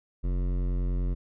sine tone with hard clipping, 45.1 Hz, F#1, 44 cents flat, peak -27 dBFS, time 0.23-1.15 s, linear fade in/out 20 ms, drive 15 dB, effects none

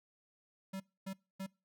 square tone bursts, 192.1 Hz, G3, 35 cents flat, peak -40 dBFS, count 3, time 0.73-1.466 s, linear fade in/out 10 ms, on 72 ms, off 260 ms, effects noise-tail reverb RT60 0.3 s tail -24 dB re dry

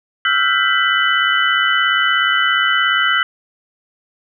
sine tone cluster, 1324 / 1421 / 1560 / 1988 / 2999 Hz, E6 / F6 / G6 / B6 / F#7, +7 / +30 / -9 / +11 / +23 cents, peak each -19 dBFS, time 0.25-3.23 s, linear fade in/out 2 ms, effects none

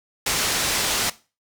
white low-pass noise, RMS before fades -23 dBFS, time 0.26-1.1 s, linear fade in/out 5 ms, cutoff 7600 Hz, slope 12 dB/octave, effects noise-tail reverb RT60 0.3 s tail -17 dB re dry

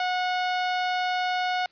sawtooth tone, 730 Hz, F#5, 24 cents flat, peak -20 dBFS, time 0-1.66 s, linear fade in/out 2 ms, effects white hiss -60 dBFS RMS until 1.71 s + resampled to 11025 Hz

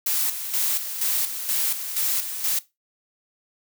blue noise with tremolo, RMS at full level -23 dBFS, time 0.06-2.59 s, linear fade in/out 5 ms, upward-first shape square, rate 2.1 Hz, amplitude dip 60%, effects noise-tail reverb RT60 0.2 s tail -17 dB re dry

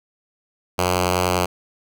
5% pulse tone with notch filter, 90.3 Hz, F#2, 42 cents flat, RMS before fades -20 dBFS, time 0.78-1.46 s, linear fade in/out 10 ms, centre 240 Hz, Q 1.6, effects none

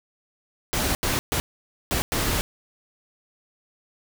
pink noise bursts at uneven times, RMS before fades -24 dBFS, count 5, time 0.73-0.95 / 1.03-1.19 / 1.32-1.4 / 1.91-2.02 / 2.12-2.41 s, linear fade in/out 0 ms, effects none

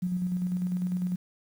sine tone with tremolo, 180.3 Hz, F#3, 45 cents flat, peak -25 dBFS, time 0.02-1.16 s, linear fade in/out 10 ms, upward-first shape square, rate 10 Hz, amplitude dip 35%, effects 9-bit

